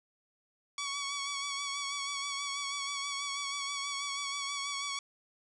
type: tone with vibrato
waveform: 10% pulse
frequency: 1126 Hz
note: C#6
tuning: 27 cents sharp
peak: -26 dBFS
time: 0.78-4.99 s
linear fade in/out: 2 ms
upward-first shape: sine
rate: 6.2 Hz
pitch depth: 30 cents each way
effects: resampled to 24000 Hz